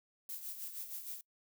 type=noise with tremolo; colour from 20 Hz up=violet; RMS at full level=-42 dBFS; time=0.29-1.21 s; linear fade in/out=2 ms; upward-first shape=sine; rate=6.4 Hz; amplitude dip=60%; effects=noise-tail reverb RT60 0.1 s tail -24 dB re dry